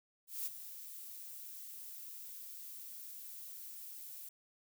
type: noise with ADSR envelope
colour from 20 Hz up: violet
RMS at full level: -38 dBFS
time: 0.27-4.29 s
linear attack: 190 ms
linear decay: 29 ms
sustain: -11 dB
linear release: 4 ms
effects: none